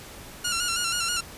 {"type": "tone with vibrato", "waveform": "10% pulse", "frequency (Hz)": 1396.9, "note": "F6", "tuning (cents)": 0, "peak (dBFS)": -16, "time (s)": [0.44, 1.21], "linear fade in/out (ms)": 10, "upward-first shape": "square", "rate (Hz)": 6.2, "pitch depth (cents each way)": 46, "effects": ["pink hiss -43 dBFS RMS until 1.37 s", "resampled to 32000 Hz"]}